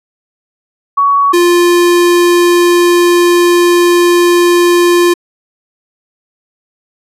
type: tone pair in turn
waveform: sine / square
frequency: 1123 / 349.4 Hz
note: C#6 / F4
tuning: +22 / +1 cents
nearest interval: octave + minor sixth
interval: 2021 cents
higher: first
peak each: -6 dBFS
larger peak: neither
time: 0.97-1.33 / 1.33-5.14 s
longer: second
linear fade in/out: 10 ms
effects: resampled to 32000 Hz